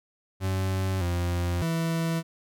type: tone with pitch steps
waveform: 40% pulse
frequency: 95 / 87.5 / 164.7 Hz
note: F#2 / F2 / E3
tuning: +46 / +4 / -1 cents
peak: -24 dBFS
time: 0.4-2.23 s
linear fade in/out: 50 ms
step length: 610 ms
effects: none